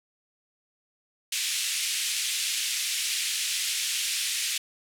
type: band-pass noise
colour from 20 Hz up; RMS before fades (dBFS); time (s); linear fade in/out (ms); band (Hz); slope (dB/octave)
pink; -29; 1.32-4.58; 5; 2400 to 11000; 24
effects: none